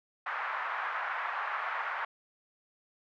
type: band-pass noise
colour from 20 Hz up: white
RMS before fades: -35 dBFS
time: 0.26-2.05 s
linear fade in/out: 5 ms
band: 800 to 1700 Hz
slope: 24 dB/octave
effects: none